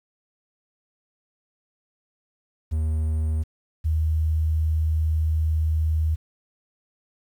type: tone pair in turn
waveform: triangle / sine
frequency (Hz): 78.3 / 78.8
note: D#2 / D#2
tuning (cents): +11 / +23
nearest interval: unison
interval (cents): 12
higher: second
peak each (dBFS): -19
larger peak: neither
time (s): 2.71-3.44 / 3.84-6.16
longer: second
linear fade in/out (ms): 20
effects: 9-bit